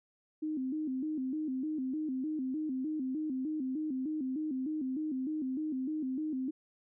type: tone with vibrato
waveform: sine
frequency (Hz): 283.7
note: C#4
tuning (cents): +40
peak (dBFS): -32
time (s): 0.42-6.51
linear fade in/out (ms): 10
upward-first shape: square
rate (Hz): 3.3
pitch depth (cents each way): 150
effects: none